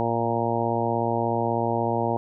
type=harmonic tone with a mistuned harmonic; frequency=116.54 Hz; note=A#2; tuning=in tune; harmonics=1 / 2 / 3 / 4 / 5 / 6 / 7 / 8; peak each=-30 / -30 / -30 / -30 / -30 / -30 / -30 / -30 dBFS; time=0-2.17 s; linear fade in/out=0 ms; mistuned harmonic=1; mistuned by=-28 cents; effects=none